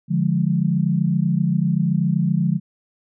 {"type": "chord", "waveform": "sine", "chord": "D diminished", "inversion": "none", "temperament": "equal", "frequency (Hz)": [146.83, 174.61, 207.7], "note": ["D3", "F3", "Ab3"], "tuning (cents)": [0, 0, 0], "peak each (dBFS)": [-21, -19, -23], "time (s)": [0.08, 2.6], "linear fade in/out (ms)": 50, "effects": []}